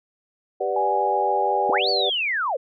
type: chord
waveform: sine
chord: G major seventh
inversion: none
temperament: equal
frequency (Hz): 392 / 493.9 / 587.3 / 740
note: G4 / B4 / D5 / F#5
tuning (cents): 0 / 0 / 0 / 0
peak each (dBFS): -27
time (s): 0.6-2.1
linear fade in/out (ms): 10
type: tone with pitch glide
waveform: sine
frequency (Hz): 830.6 to 822.5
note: G#5 to G#5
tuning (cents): 0 to -17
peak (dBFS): -21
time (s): 0.76-1.78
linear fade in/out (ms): 5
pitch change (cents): -17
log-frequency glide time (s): 0.91-1.58
type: linear two-way sweep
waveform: sine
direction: up then down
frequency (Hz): 130.81 to 4600 to 455.8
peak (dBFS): -21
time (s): 1.69-2.57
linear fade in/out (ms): 10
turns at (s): 1.89
effects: none